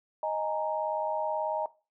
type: chord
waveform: sine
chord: D# suspended fourth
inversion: none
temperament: equal with one note detuned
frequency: 622.3 / 830.6 / 929.1 Hz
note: D#5 / G#5 / A#5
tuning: 0 / 0 / -6 cents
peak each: -31 / -34 / -33 dBFS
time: 0.23-1.66 s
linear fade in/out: 2 ms
effects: noise-tail reverb RT60 0.3 s tail -18 dB re dry